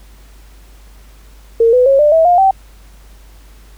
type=tone with pitch steps; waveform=sine; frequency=458.6 / 500.1 / 545.4 / 594.7 / 648.6 / 707.3 / 771.3 Hz; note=A#4 / B4 / C#5 / D5 / E5 / F5 / G5; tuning=-28 / +22 / -28 / +22 / -28 / +22 / -28 cents; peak=-6 dBFS; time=1.6-2.51 s; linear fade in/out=5 ms; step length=130 ms; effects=added 50 Hz sine -38 dBFS peak until 3.77 s + pink hiss -48 dBFS RMS until 3.77 s